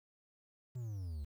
triangle exponential sweep, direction down, 129.4 to 69.3 Hz, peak -37 dBFS, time 0.75-1.25 s, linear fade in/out 10 ms, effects 11-bit

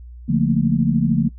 sine chord, Bb major seventh, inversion first, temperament equal with one note detuned, 143.64 / 174.61 / 220 / 233.1 Hz, D3 / F3 / A3 / Bb3, -38 / 0 / 0 / 0 cents, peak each -20 dBFS, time 0.28-1.29 s, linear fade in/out 20 ms, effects noise-tail reverb RT60 0.1 s tail -22 dB re dry + added 60 Hz sine -35 dBFS peak until 1.38 s

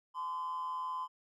triangle tone with amplitude modulation, 1023 Hz, C6, 39 cents flat, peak -29 dBFS, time 0.14-1.08 s, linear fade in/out 50 ms, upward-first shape sine, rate 162 Hz, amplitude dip 65%, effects tanh soft clip ceiling -31 dBFS

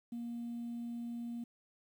sine tone, 235.9 Hz, A#3, 21 cents sharp, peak -37 dBFS, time 0.12-1.44 s, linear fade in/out 5 ms, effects tanh soft clip ceiling -36 dBFS + 11-bit

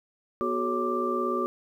sine tone cluster, 244.2 / 369.2 / 426.3 / 557 / 1178 Hz, B3 / F#4 / G#4 / C#5 / D6, -19 / -4 / +45 / +8 / +5 cents, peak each -33 / -29 / -34 / -35 / -29 dBFS, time 0.41-1.46 s, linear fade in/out 0 ms, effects 10-bit

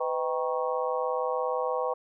harmonic tone with a mistuned harmonic, 157.2 Hz, D#3, 18 cents sharp, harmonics 3 / 4 / 5 / 6 / 7, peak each -29 / -34 / -34 / -35 / -34 dBFS, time 0-1.94 s, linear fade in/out 10 ms, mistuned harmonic 3, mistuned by +110 cents, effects none

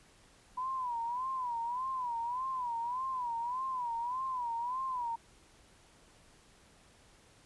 sine tone with vibrato, 987.8 Hz, B5, in tune, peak -33 dBFS, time 0.57-5.16 s, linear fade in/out 10 ms, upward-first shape sine, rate 1.7 Hz, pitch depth 120 cents each way, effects pink hiss -62 dBFS RMS until 7.45 s + resampled to 24000 Hz

